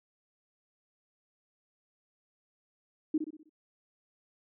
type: tone with echo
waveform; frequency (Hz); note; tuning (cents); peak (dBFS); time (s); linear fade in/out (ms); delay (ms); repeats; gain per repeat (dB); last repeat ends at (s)
sine; 310; D#4; -6; -24; 3.14-3.18; 5; 63; 5; -7; 3.495
effects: none